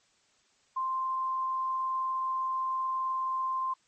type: tone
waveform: sine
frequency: 1046.5 Hz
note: C6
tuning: in tune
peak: -28 dBFS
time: 0.76-3.74 s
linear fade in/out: 10 ms
effects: white hiss -68 dBFS RMS until 3.87 s + MP3 32 kbps